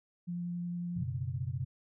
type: tone with vibrato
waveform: sine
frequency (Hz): 174.61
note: F3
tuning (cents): 0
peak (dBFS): -34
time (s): 0.27-1.04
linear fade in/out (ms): 20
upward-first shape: sine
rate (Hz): 11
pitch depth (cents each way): 8
type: chord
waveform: sine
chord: F# suspended fourth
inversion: none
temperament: equal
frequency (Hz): 92.5 / 123.47 / 138.59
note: F#2 / B2 / C#3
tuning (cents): 0 / 0 / 0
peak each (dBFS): -39 / -36 / -38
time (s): 0.96-1.65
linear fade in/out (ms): 10
effects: none